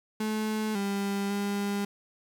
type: tone with pitch steps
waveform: 35% pulse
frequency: 216.1 / 199.3 / 201.7 Hz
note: A3 / G3 / G3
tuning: -31 / +29 / +50 cents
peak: -26 dBFS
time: 0.2-1.85 s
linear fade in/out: 5 ms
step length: 550 ms
effects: 9-bit